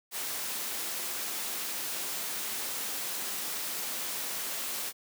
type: noise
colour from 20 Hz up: white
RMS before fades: -35 dBFS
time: 0.11-4.93 s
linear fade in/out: 50 ms
effects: high-pass 200 Hz 12 dB/octave